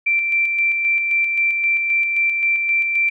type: tone with tremolo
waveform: sine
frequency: 2349 Hz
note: D7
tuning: in tune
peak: -14 dBFS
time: 0.06-3.1 s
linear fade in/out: 10 ms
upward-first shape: square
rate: 3.8 Hz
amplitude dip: 35%
effects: none